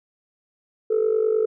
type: tone with amplitude modulation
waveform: sine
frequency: 438.2 Hz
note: A4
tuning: 7 cents flat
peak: -13 dBFS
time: 0.9-1.46 s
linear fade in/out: 10 ms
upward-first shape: sine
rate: 49.8 Hz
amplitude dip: 80%
effects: tanh soft clip ceiling -12 dBFS